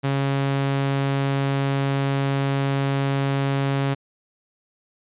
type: tone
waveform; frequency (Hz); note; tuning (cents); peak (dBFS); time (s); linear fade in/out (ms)
sawtooth; 137.8; C#3; -10; -16; 0.03-3.95; 20
effects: resampled to 8000 Hz